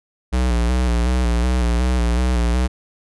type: tone with vibrato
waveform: square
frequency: 60.6 Hz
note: B1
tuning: 32 cents flat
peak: -16 dBFS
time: 0.32-2.68 s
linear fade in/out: 20 ms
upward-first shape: square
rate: 2.7 Hz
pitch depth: 55 cents each way
effects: resampled to 24000 Hz